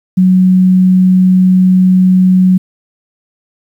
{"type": "tone", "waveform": "sine", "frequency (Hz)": 185, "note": "F#3", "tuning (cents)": 0, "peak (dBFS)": -4, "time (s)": [0.17, 2.58], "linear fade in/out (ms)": 10, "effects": ["7-bit"]}